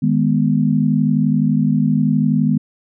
sine chord, G# minor, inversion second, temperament equal, 155.56 / 207.7 / 246.9 Hz, D#3 / G#3 / B3, 0 / 0 / 0 cents, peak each -17 dBFS, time 0.02-2.58 s, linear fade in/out 10 ms, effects none

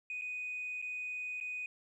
sine tone with dropouts, 2489 Hz, D#7, in tune, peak -36 dBFS, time 0.1-1.66 s, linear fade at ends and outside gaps 2 ms, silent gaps 0.213-0.219 / 0.817-0.824 / 1.402-1.41 s, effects tanh soft clip ceiling -33 dBFS + 13-bit

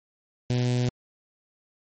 sawtooth tone with notch filter, 123.47 Hz, B2, in tune, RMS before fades -24 dBFS, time 0.5-0.89 s, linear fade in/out 0 ms, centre 1200 Hz, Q 0.55, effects low-pass 7000 Hz 12 dB/octave + MP3 32 kbps

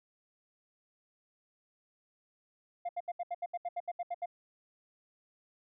sine tone bursts, 700 Hz, F5, 4 cents sharp, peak -30 dBFS, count 13, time 2.85-4.259 s, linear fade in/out 10 ms, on 41 ms, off 73 ms, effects tanh soft clip ceiling -32 dBFS

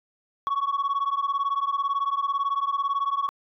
sine beating tone pair, 1107 / 1125 Hz, C#6 / C#6, -3 / +25 cents, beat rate 18 Hz, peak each -24 dBFS, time 0.47-3.29 s, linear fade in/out 0 ms, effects tanh soft clip ceiling -20 dBFS

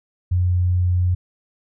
sine tone, 89.7 Hz, F2, 47 cents sharp, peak -15 dBFS, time 0.31-1.15 s, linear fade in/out 10 ms, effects none

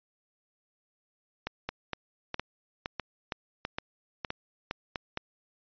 two click trains, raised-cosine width 0.3 ms, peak -16 / -16 dBFS, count 9 / 6, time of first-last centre 1.47-5.174 / 1.69-4.958 s, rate 2.16 / 1.53 Hz, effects resampled to 11025 Hz

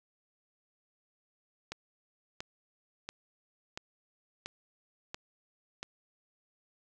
click train, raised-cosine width 0.2 ms, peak -21 dBFS, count 7, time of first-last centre 1.72-5.83 s, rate 1.46 Hz, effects none

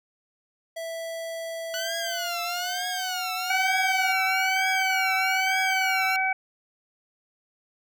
square tone with pitch glide, 659.3 to 740 Hz, E5 to F#5, 0 to 0 cents, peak -32 dBFS, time 0.76-4.13 s, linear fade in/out 10 ms, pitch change +200 cents, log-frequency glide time 1.74-3.04 s
15% pulse tone with vibrato, 1475 Hz, F#6, 6 cents flat, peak -23 dBFS, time 1.74-6.16 s, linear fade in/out 0 ms, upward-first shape triangle, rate 1.1 Hz, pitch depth 200 cents each way
harmonic tone, 760 Hz, F#5, 46 cents sharp, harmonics 1 / 2 / 3, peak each -26 / -29 / -25 dBFS, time 3.5-6.33 s, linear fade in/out 5 ms
effects none

